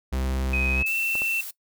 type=tone; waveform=45% pulse; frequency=65.41 Hz; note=C2; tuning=in tune; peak=-24 dBFS; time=0.12-0.83 s; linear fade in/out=10 ms
type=tone with pitch glide; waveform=sine; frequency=2518 to 2683 Hz; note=D#7 to E7; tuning=+20 to +30 cents; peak=-23 dBFS; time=0.53-1.41 s; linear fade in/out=5 ms; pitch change=+110 cents; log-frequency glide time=0.74-0.94 s
type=noise; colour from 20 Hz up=blue; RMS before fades=-36 dBFS; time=0.86-1.51 s; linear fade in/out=5 ms
type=clicks; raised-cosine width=1 ms; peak=-22 dBFS; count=2; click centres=1.154 / 1.219 s
effects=noise-tail reverb RT60 0.1 s tail -20 dB re dry